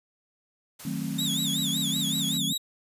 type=noise; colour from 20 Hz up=white; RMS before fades=-43 dBFS; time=0.79-2.38 s; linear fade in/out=10 ms
type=chord; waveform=sine; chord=D# diminished seventh; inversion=none; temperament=equal with one note detuned; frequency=155.56 / 185 / 220 / 266.7 Hz; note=D#3 / F#3 / A3 / C4; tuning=0 / 0 / 0 / +33 cents; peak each=-34 dBFS; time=0.85-2.53 s; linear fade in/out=5 ms
type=tone with vibrato; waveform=sawtooth; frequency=3600 Hz; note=A7; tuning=39 cents sharp; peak=-24 dBFS; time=1.18-2.58 s; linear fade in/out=10 ms; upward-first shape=sine; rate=5.3 Hz; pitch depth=140 cents each way
effects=resampled to 32000 Hz